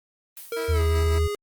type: noise with exponential decay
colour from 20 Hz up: blue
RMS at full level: -37 dBFS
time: 0.37-0.97 s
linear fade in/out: 0 ms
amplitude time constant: 130 ms
type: tone with pitch glide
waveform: square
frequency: 462.9 to 412.4 Hz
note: A#4 to G#4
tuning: -12 to -12 cents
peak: -27 dBFS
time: 0.52-1.35 s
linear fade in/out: 2 ms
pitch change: -200 cents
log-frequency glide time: 0.71-0.81 s
type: tone with tremolo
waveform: 10% pulse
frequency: 325.3 Hz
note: E4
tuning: 23 cents flat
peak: -24 dBFS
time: 0.56-1.19 s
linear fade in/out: 10 ms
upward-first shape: sine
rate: 5.4 Hz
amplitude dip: 50%
type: tone with vibrato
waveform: sine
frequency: 79.6 Hz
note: D#2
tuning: 40 cents sharp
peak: -19 dBFS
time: 0.68-1.28 s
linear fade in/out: 20 ms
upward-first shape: square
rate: 8.8 Hz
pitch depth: 21 cents each way
effects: Opus 32 kbps